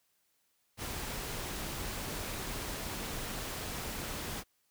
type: noise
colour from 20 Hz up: pink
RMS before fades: -39 dBFS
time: 0.77-4.44 s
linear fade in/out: 50 ms
effects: white hiss -75 dBFS RMS until 4.7 s